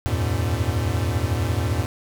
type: tone cluster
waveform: square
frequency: 80.3 / 91.3 / 103.9 / 118.3 Hz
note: E2 / F#2 / G#2 / A#2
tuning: -45 / -23 / +1 / +26 cents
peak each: -27 dBFS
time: 0.06-1.86 s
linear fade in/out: 0 ms
effects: none